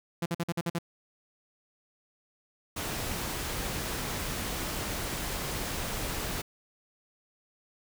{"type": "tone bursts", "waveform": "sawtooth", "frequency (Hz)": 170, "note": "F3", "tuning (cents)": -46, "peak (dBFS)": -24, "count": 7, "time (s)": [0.22, 0.787], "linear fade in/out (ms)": 5, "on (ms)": 39, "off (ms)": 49}
{"type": "noise", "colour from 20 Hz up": "pink", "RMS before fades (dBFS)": -34, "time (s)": [2.76, 6.42], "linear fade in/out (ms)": 10}
{"effects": []}